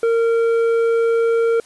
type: tone with tanh clipping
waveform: sine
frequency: 460.1 Hz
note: A#4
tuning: 23 cents flat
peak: -15 dBFS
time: 0.03-1.6 s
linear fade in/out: 2 ms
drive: 8 dB
effects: white hiss -48 dBFS RMS until 1.65 s + resampled to 24000 Hz